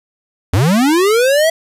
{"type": "linear sweep", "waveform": "square", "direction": "up", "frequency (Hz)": [79.8, 663], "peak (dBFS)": -10, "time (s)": [0.53, 1.5], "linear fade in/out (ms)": 5, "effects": ["resampled to 32000 Hz", "7-bit"]}